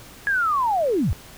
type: linear sweep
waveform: sine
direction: down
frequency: 1683 to 47.42 Hz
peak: -18 dBFS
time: 0.27-1.13 s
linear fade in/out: 0 ms
effects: pink hiss -44 dBFS RMS until 1.37 s